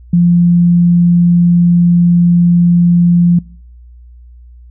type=tone; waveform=sine; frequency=173.5 Hz; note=F3; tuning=11 cents flat; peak=-5 dBFS; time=0.13-3.39 s; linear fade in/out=5 ms; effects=noise-tail reverb RT60 0.6 s tail -25 dB re dry + added 60 Hz sine -34 dBFS peak until 4.7 s